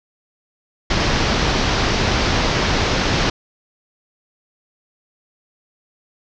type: low-pass noise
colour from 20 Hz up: pink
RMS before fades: -18 dBFS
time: 0.9-3.3 s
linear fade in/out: 5 ms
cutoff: 5900 Hz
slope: 48 dB/octave
effects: none